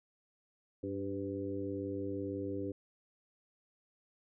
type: harmonic tone with a mistuned harmonic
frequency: 98 Hz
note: G2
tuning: in tune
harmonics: 1 / 2 / 3 / 4 / 5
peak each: -44 / -49 / -39 / -41 / -43 dBFS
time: 0.83-2.72 s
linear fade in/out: 5 ms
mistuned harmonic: 5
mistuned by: +28 cents
effects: none